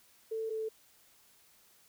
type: tone pair in turn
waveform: sine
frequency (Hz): 444.5 / 439.9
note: A4 / A4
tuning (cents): +18 / 0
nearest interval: unison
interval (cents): 18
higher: first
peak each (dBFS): -33 / -33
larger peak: neither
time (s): 0.31-0.5 / 0.5-0.69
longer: neither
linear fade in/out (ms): 10
effects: white hiss -64 dBFS RMS until 1.88 s